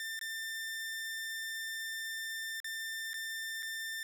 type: tone with dropouts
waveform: sawtooth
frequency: 1792 Hz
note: A6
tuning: 31 cents sharp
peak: -34 dBFS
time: 0-4.03 s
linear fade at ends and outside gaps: 1 ms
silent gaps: 0.192-0.212 / 2.602-2.644 / 3.133-3.141 / 3.625-3.629 s
effects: none